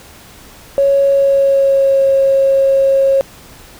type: tone with pitch glide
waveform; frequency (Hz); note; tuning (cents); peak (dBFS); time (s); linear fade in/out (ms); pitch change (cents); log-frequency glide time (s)
triangle; 554.4 to 543; C#5 to C#5; 0 to -36; -4; 0.78-3.21; 0; -36; 1.03-2.05
effects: tanh soft clip ceiling -6 dBFS + pink hiss -39 dBFS RMS until 3.79 s